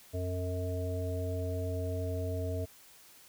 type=harmonic tone with a mistuned harmonic; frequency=90.3 Hz; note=F#2; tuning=42 cents flat; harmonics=1 / 3 / 5 / 7; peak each=-33 / -42 / -40 / -40 dBFS; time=0.13-2.66 s; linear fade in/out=20 ms; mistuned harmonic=7; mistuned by=+23 cents; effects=white hiss -57 dBFS RMS until 3.28 s